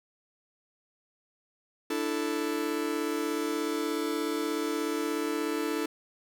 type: chord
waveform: 45% pulse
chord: D suspended second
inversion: none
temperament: just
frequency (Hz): 293.7 / 330.4 / 440.5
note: D4 / E4 / A4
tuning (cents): 0 / +4 / +2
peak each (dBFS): -33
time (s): 1.9-5.86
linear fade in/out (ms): 5
effects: none